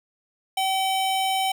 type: tone pair together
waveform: square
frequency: 766 / 3060 Hz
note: G5 / G7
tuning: -40 / -42 cents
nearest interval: 2 octaves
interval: 2398 cents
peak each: -23 / -29 dBFS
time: 0.57-1.52 s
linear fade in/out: 5 ms
effects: none